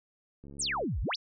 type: click train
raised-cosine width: 3 ms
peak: -36 dBFS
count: 29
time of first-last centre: 0.44-0.839 s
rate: 70.2 Hz
type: exponential two-way sweep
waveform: sine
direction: down then up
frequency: 9800 to 42.79 to 6240 Hz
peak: -29 dBFS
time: 0.59-1.16 s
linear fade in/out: 10 ms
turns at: 1.01 s
effects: none